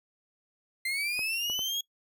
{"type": "linear sweep", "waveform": "35% pulse", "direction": "up", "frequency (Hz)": [2066, 3322], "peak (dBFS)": -27, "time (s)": [0.85, 1.81], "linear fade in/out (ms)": 5}
{"type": "clicks", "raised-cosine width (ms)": 1, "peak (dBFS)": -28, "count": 3, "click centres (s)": [1.192, 1.499, 1.592]}
{"effects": ["noise-tail reverb RT60 0.1 s tail -22 dB re dry"]}